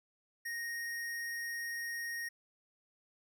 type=tone; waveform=square; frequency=1864.7 Hz; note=A#6; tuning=in tune; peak=-38 dBFS; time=0.45-2.29 s; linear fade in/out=10 ms; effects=none